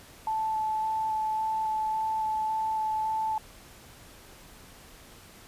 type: tone with vibrato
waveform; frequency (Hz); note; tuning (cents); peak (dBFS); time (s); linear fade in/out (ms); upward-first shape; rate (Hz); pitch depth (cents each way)
sine; 873; A5; -14; -26; 0.27-3.38; 2; square; 1.8; 8
effects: pink hiss -51 dBFS RMS until 5.47 s + resampled to 32000 Hz